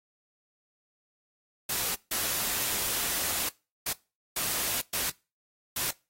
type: noise bursts at uneven times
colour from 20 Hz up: white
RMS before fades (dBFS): -30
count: 6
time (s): 1.69-1.95 / 2.11-3.49 / 3.86-3.93 / 4.36-4.81 / 4.93-5.1 / 5.76-5.91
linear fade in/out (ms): 5
effects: noise-tail reverb RT60 0.3 s tail -23 dB re dry + AAC 48 kbps